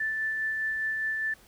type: tone with tremolo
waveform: sine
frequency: 1760 Hz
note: A6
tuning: in tune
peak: -26 dBFS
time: 0-1.34 s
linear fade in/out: 5 ms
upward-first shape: sine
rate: 4.9 Hz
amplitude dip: 25%
effects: pink hiss -57 dBFS RMS until 1.47 s